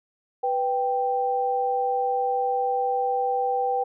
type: tone pair together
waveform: sine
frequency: 493.9 / 784 Hz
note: B4 / G5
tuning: 0 / 0 cents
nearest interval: minor sixth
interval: 800 cents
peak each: -26 / -23 dBFS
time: 0.43-3.84 s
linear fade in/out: 10 ms
effects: none